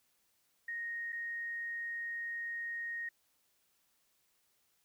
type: tone with dropouts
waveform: sine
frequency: 1864.7 Hz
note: A#6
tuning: in tune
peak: -37 dBFS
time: 0.68-3.09 s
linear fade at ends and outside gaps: 5 ms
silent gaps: 1.123-1.127 s
effects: white hiss -75 dBFS RMS until 4.84 s